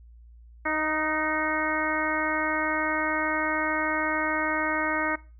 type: harmonic tone with a mistuned harmonic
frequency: 311.1 Hz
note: D#4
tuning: in tune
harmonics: 1 / 2 / 3 / 4 / 5 / 6 / 7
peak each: -32 / -32 / -32 / -32 / -32 / -32 / -32 dBFS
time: 0.65-5.16 s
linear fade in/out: 10 ms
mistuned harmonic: 5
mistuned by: -28 cents
effects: noise-tail reverb RT60 0.3 s tail -19 dB re dry + added 58 Hz sine -47 dBFS peak until 5.39 s